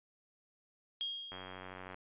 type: tone with exponential decay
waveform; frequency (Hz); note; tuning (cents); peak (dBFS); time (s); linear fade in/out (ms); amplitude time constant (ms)
sine; 3251; G#7; -38; -33; 1.01-1.93; 0; 200
type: click train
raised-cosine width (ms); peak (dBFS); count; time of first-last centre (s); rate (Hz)
0.5; -31; 59; 1.32-1.944; 92.9
effects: resampled to 8000 Hz